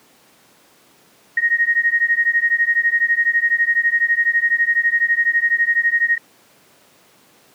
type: beating tone pair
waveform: sine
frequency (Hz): 1864.7 / 1876.7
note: A#6 / A#6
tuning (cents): 0 / +11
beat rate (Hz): 12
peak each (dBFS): -17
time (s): 1.37-6.18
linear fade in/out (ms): 5
effects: pink hiss -52 dBFS RMS until 7.54 s + high-pass 200 Hz 12 dB/octave